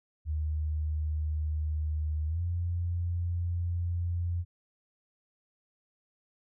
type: tone with pitch glide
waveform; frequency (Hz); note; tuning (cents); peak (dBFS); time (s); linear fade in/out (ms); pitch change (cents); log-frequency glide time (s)
sine; 76.9 to 86.82; D#2 to F2; -20 to -10; -28; 0.25-4.45; 50; +210; 2.27-2.41
effects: none